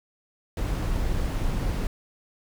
brown noise, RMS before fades -26 dBFS, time 0.57-1.87 s, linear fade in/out 2 ms, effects none

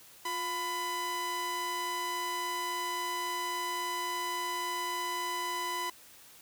sawtooth tone pair together, 354.2 / 999 Hz, F4 / B5, +24 / +20 cents, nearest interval octave + tritone, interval 1796 cents, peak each -38 / -29 dBFS, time 0.25-5.9 s, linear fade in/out 5 ms, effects white hiss -55 dBFS RMS until 6.41 s

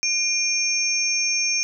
sine tone cluster, 2408 / 5520 / 6300 Hz, D7 / F8 / G8, +43 / -21 / +8 cents, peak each -24 dBFS, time 0.03-1.63 s, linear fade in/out 0 ms, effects none

